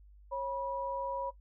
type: tone pair together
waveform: sine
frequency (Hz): 546.1 / 973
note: C#5 / B5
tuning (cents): -26 / -26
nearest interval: minor seventh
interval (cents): 1000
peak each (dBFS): -36 / -36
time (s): 0.31-1.31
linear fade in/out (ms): 20
effects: noise-tail reverb RT60 0.1 s tail -19 dB re dry + added 50 Hz sine -54 dBFS peak until 1.4 s